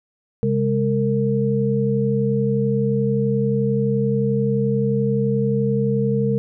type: tone cluster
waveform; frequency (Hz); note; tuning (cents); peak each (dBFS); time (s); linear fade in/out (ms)
sine; 133.4 / 204.9 / 458.3; C3 / G#3 / A#4; +34 / -23 / -29; -21; 0.43-6.38; 0
effects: none